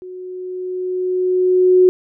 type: tone with level ramp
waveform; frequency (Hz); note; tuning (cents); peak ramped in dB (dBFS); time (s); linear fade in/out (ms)
sine; 366.9; F#4; -15; -30 to -6; 0.02-1.89; 0
effects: none